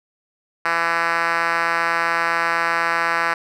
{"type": "tone with band-pass filter", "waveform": "5% pulse", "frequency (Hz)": 167.8, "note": "E3", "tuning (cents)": 31, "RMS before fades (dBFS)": -20, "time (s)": [0.65, 3.34], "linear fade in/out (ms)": 5, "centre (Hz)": 1500, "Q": 1.2, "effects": []}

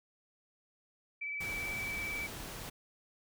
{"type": "tone with vibrato", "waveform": "sine", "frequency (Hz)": 2306, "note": "D7", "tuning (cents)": -32, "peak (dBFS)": -36, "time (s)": [1.21, 2.27], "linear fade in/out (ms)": 10, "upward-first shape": "square", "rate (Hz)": 18, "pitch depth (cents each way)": 15}
{"type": "noise", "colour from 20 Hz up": "pink", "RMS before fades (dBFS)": -44, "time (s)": [1.4, 2.7], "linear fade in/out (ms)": 10}
{"effects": []}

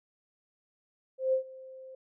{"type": "tone with ADSR envelope", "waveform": "sine", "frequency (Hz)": 523.3, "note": "C5", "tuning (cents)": 0, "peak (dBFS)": -22, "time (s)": [1.18, 1.95], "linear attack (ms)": 150, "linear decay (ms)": 100, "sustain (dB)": -22, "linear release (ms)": 4, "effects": []}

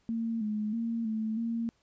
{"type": "tone with pitch steps", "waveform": "sine", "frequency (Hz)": [228.1, 212.2, 230, 219.2, 230.5], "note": ["A#3", "G#3", "A#3", "A3", "A#3"], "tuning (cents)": [-37, 38, -23, -6, -19], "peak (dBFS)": -29, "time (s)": [0.09, 1.69], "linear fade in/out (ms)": 0, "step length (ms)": 320, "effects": ["pink hiss -71 dBFS RMS until 1.82 s", "resampled to 16000 Hz"]}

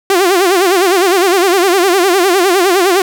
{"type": "tone with vibrato", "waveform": "sawtooth", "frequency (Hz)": 370, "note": "F#4", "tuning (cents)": 0, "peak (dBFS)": -4, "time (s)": [0.1, 3.02], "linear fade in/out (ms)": 2, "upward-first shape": "sine", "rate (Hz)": 9.8, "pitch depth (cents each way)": 140, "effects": []}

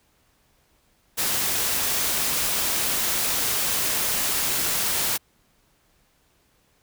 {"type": "noise", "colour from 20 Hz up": "white", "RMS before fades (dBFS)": -24, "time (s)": [1.17, 5.18], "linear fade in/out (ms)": 20, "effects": ["pink hiss -64 dBFS RMS until 6.82 s"]}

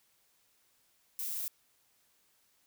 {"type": "noise", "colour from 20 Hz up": "violet", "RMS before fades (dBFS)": -37, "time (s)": [1.19, 1.48], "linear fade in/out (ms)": 0, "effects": ["white hiss -71 dBFS RMS until 2.66 s"]}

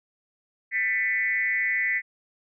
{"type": "tone with frequency modulation", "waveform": "sine", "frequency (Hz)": 1994, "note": "B6", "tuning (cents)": 16, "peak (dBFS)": -22, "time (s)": [0.71, 2.02], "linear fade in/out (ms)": 50, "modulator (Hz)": 211, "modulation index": 0.88, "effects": []}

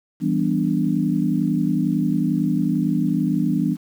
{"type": "chord", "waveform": "sine", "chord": "E minor seventh", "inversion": "none", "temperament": "equal", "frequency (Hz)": [164.81, 196, 246.9, 293.7], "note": ["E3", "G3", "B3", "D4"], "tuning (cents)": [0, 0, 0, 0], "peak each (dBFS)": -23, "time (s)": [0.2, 3.77], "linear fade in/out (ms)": 50, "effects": ["8-bit"]}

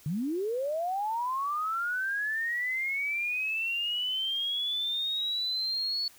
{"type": "linear sweep", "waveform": "sine", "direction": "up", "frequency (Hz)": [136.6, 4435], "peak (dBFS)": -28, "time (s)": [0.06, 6.08], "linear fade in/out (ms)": 2, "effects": ["white hiss -56 dBFS RMS until 6.18 s"]}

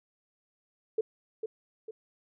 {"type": "tone with echo", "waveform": "sine", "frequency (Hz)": 440, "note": "A4", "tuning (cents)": 0, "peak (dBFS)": -24, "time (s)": [0.98, 1.01], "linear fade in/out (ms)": 5, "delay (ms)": 450, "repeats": 2, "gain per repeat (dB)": -7, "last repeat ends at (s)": 1.91, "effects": []}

